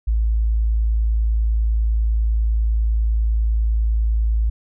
sine tone, 55 Hz, A1, in tune, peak -15 dBFS, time 0.07-4.5 s, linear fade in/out 10 ms, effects none

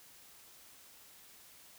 silence, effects white hiss -58 dBFS RMS until 1.78 s

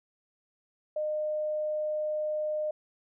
sine tone, 610 Hz, D#5, 34 cents flat, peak -28 dBFS, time 0.96-2.71 s, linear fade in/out 5 ms, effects none

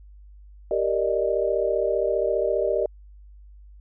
sine chord, Eb major seventh, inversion first, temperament equal, 392 / 466.2 / 587.3 / 622.3 Hz, G4 / Bb4 / D5 / Eb5, 0 / 0 / 0 / 0 cents, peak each -26 dBFS, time 0.71-2.86 s, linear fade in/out 2 ms, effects added 50 Hz sine -44 dBFS peak until 3.8 s

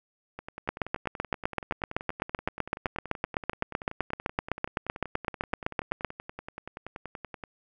two click trains, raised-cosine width 0.5 ms, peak -11 / -23 dBFS, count 43 / 75, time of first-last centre 0.69-6.047 / 0.39-7.438 s, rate 7.84 / 10.5 Hz, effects none

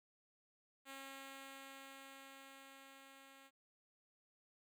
5% pulse tone with level ramp, 271.4 Hz, C#4, 36 cents flat, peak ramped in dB -38 to -49 dBFS, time 0.85-3.51 s, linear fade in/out 50 ms, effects none

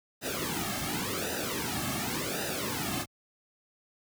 pink noise with flanger, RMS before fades -33 dBFS, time 0.21-3.06 s, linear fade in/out 50 ms, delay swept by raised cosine 0.9 to 2.1 ms, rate 0.9 Hz, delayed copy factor -0.9, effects high-pass 60 Hz 12 dB/octave

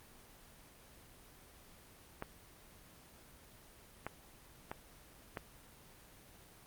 clicks, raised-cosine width 0.5 ms, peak -24 dBFS, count 4, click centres 2.224 / 4.066 / 4.715 / 5.372 s, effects pink hiss -59 dBFS RMS until 6.66 s + Opus 24 kbps

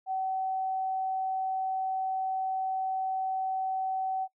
sine tone, 760 Hz, F#5, 46 cents sharp, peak -28 dBFS, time 0.06-4.28 s, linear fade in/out 50 ms, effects noise-tail reverb RT60 0.1 s tail -23 dB re dry

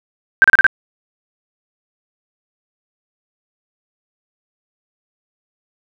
sine tone bursts, 1568 Hz, G6, in tune, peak -4 dBFS, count 5, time 0.42-0.666 s, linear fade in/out 0 ms, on 22 ms, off 34 ms, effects none

